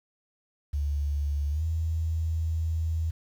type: tone with pitch glide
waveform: sine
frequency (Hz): 72.2 to 81.04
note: D2 to E2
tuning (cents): -29 to -29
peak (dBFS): -25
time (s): 0.73-3.11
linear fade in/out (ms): 10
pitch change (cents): +200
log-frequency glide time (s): 1.5-1.64
effects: 9-bit